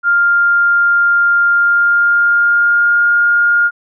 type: tone with pitch glide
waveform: sine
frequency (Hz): 1400 to 1416.3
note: F6 to F6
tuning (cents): +4 to +24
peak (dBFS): -8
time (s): 0.03-3.71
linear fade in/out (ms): 50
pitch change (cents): +20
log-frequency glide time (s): 1.51-3.07
effects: none